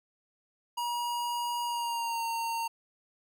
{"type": "tone with pitch glide", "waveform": "square", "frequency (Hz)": [956, 918.6], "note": ["A#5", "A#5"], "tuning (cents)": [43, -26], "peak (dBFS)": -31, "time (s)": [0.77, 2.68], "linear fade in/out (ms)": 10, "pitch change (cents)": -69, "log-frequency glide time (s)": [1.64, 2.24], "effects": []}